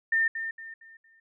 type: tone with echo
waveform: sine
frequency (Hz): 1808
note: A6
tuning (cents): +47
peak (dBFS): -21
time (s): 0.12-0.28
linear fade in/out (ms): 5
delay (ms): 230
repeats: 4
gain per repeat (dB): -9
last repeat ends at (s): 1.2
effects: none